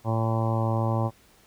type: harmonic tone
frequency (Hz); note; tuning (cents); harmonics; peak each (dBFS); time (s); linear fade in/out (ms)
112.7; A2; +42; 1 / 2 / 3 / 4 / 5 / 6 / 7 / 8 / 9 / 10; -24 / -32 / -34 / -40 / -32 / -39 / -34 / -37 / -35 / -43; 0.04-1.11; 50
effects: pink hiss -58 dBFS RMS until 1.46 s